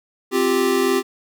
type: chord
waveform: square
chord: C suspended fourth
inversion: none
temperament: equal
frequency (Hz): 261.6 / 349.2 / 392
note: C4 / F4 / G4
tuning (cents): 0 / 0 / 0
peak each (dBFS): -23 / -23 / -19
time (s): 0.31-1.03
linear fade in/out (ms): 50
effects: none